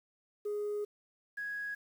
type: tone pair in turn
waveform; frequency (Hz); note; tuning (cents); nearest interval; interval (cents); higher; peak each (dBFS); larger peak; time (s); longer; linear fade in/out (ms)
sine; 415.3 / 1661.2; G#4 / G#6; 0 / 0; 2 octaves; 2400; second; -31 / -35; first; 0.45-0.85 / 1.37-1.75; first; 10
effects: tanh soft clip ceiling -31 dBFS + 10-bit